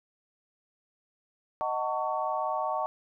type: chord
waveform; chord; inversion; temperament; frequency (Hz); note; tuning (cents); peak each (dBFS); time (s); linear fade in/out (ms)
sine; D# half-diminished seventh; none; just; 622.3 / 746.7 / 896 / 1120.1; D#5 / F#5 / A5 / C#6; 0 / +16 / +31 / +18; -33; 1.61-2.86; 0
effects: none